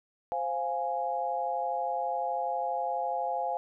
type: chord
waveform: sine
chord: F minor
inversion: second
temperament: equal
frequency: 523.3 / 698.5 / 830.6 Hz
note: C5 / F5 / Ab5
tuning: 0 / 0 / 0 cents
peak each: -35 / -32 / -32 dBFS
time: 0.32-3.57 s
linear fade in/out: 0 ms
effects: none